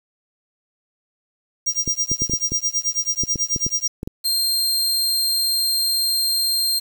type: tone with tremolo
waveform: square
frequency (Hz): 5700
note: F8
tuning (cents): +34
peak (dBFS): -17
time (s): 1.66-3.88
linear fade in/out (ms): 10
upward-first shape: sine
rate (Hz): 9.2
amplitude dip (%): 95
type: clicks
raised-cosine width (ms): 3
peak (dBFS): -14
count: 12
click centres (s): 1.877 / 2.116 / 2.22 / 2.297 / 2.336 / 2.52 / 3.236 / 3.358 / 3.562 / 3.665 / 4.031 / 4.075
type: tone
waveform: sawtooth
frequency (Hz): 4186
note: C8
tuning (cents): 0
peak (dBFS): -15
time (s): 4.24-6.8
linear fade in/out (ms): 20
effects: 7-bit